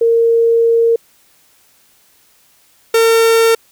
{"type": "tone pair in turn", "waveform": ["sine", "45% pulse"], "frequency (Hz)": [461.3, 454.7], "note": ["A#4", "A#4"], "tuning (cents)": [-18, -43], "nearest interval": "unison", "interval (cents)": 25, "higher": "first", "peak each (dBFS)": -8, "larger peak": "neither", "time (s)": [[0.01, 0.96], [2.94, 3.55]], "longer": "first", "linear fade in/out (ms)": 5, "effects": ["white hiss -52 dBFS RMS until 3.71 s"]}